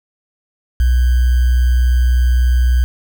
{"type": "tone with sample-and-hold", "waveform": "sine", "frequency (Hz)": 61.74, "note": "B1", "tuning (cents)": 0, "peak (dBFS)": -9, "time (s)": [0.8, 2.84], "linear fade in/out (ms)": 0, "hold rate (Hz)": 1575, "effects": []}